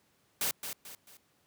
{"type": "noise with echo", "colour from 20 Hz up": "white", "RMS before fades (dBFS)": -31, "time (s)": [0.41, 0.51], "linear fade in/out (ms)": 2, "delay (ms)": 220, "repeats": 3, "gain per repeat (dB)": -8, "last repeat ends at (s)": 1.17, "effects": ["pink hiss -70 dBFS RMS until 1.46 s", "high-pass 100 Hz 12 dB/octave"]}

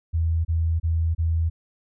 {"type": "tone bursts", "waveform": "sine", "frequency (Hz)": 82, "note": "E2", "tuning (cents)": -9, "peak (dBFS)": -19, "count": 4, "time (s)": [0.13, 1.5], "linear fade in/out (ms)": 20, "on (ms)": 320, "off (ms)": 30, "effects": []}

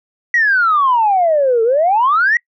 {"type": "exponential two-way sweep", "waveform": "sine", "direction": "down then up", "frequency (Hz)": [1955, 440, 1955], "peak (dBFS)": -9, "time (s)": [0.34, 2.37], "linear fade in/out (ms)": 2, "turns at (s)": 1.63, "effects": ["noise-tail reverb RT60 0.1 s tail -25 dB re dry", "tanh soft clip ceiling -5 dBFS"]}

